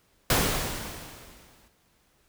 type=noise with exponential decay; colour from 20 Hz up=pink; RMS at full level=-21 dBFS; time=0.3-1.68 s; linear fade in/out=2 ms; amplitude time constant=300 ms; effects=pink hiss -66 dBFS RMS until 2.28 s